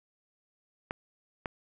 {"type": "clicks", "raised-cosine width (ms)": 0.5, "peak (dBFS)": -18, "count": 2, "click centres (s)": [0.909, 1.458], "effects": []}